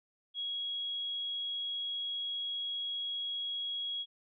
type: tone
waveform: sine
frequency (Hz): 3315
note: G#7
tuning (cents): -4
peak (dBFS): -34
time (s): 0.34-4.06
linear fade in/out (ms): 50
effects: none